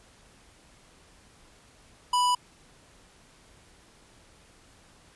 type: tone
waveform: square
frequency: 987.8 Hz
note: B5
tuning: in tune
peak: -22 dBFS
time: 2.13-2.35 s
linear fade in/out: 5 ms
effects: pink hiss -57 dBFS RMS until 5.15 s + resampled to 24000 Hz